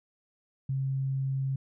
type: tone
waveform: sine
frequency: 134.6 Hz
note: C3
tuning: 49 cents sharp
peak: -27 dBFS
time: 0.69-1.56 s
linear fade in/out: 5 ms
effects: none